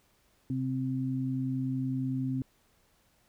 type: tone pair together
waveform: sine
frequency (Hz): 130.81 / 261.6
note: C3 / C4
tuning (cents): 0 / 0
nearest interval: octave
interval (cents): 1200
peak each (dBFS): -32 / -31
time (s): 0.5-2.42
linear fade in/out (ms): 2
effects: pink hiss -68 dBFS RMS until 3.28 s